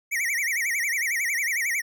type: tone with vibrato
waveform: square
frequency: 2075 Hz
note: C7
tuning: 15 cents flat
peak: -24 dBFS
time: 0.11-1.82 s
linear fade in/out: 20 ms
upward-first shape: sine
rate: 11 Hz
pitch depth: 210 cents each way
effects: none